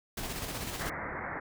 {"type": "noise with tremolo", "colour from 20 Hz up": "pink", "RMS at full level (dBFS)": -36, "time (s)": [0.17, 0.9], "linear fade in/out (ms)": 5, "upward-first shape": "square", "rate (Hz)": 16, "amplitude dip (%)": 35}
{"type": "low-pass noise", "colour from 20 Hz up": "white", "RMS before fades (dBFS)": -38, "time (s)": [0.8, 1.4], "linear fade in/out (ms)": 10, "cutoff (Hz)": 2100, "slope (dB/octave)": 96}
{"effects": []}